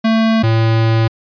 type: tone pair in turn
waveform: square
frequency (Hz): 223.3 / 112.65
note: A3 / A2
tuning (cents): +26 / +41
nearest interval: octave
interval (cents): 1185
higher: first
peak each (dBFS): -11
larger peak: neither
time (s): 0.04-0.43 / 0.43-1.08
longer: second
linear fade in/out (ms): 10
effects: resampled to 11025 Hz